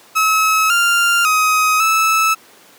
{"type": "tone with pitch steps", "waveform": "30% pulse", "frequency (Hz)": [1289, 1394, 1260, 1307], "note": ["E6", "F6", "D#6", "E6"], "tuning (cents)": [-39, -4, 21, -15], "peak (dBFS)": -9, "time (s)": [0.15, 2.35], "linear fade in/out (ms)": 20, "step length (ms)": 550, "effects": ["pink hiss -45 dBFS RMS until 2.78 s", "high-pass 300 Hz 12 dB/octave"]}